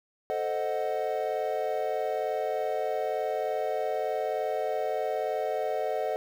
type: chord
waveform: triangle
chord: A diminished seventh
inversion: none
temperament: equal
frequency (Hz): 440 / 523.3 / 622.3 / 740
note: A4 / C5 / Eb5 / Gb5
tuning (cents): 0 / 0 / 0 / 0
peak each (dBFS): -31 / -32 / -30 / -31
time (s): 0.3-6.16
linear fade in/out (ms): 0
effects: 9-bit